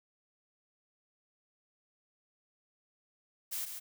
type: noise with echo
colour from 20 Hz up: blue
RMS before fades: -37 dBFS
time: 3.51-3.66 s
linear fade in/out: 20 ms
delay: 140 ms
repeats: 1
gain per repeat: -6 dB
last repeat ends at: 3.8 s
effects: none